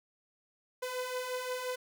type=beating tone pair; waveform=sawtooth; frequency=500 / 505.7 Hz; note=B4 / B4; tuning=+21 / +41 cents; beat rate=5.7 Hz; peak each=-37 / -32 dBFS; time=0.82-1.76 s; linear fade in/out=10 ms; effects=none